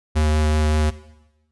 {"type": "tone with vibrato", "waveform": "square", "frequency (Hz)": 76.6, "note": "D#2", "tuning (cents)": -27, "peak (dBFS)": -16, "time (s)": [0.15, 0.91], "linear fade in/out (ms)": 20, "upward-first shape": "sine", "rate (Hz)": 5.3, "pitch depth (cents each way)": 9, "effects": ["noise-tail reverb RT60 1.0 s tail -17 dB re dry", "resampled to 24000 Hz"]}